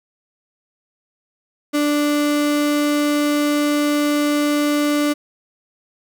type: tone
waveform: 35% pulse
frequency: 293.7 Hz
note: D4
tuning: in tune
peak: -14 dBFS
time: 1.73-5.14 s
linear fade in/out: 20 ms
effects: none